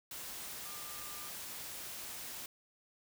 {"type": "tone in noise", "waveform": "sine", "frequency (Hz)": 1200, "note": "D6", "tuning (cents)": 37, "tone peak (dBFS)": -53, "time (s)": [0.65, 1.29], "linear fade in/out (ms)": 2, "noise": "white", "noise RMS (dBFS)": -45, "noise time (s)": [0.11, 2.46], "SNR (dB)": -11, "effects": []}